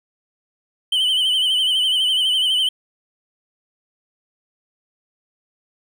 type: tone with vibrato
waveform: triangle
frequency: 3047 Hz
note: G7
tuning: 50 cents flat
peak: -14 dBFS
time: 0.92-2.69 s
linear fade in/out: 5 ms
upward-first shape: sine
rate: 12 Hz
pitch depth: 62 cents each way
effects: none